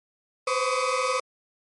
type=tone cluster; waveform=35% pulse; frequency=504 / 523 / 1137 / 1250 Hz; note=B4 / C5 / C#6 / D#6; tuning=+35 / -1 / +44 / +8 cents; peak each=-27 dBFS; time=0.47-1.2 s; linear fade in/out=5 ms; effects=low-pass 10000 Hz 12 dB/octave + MP3 48 kbps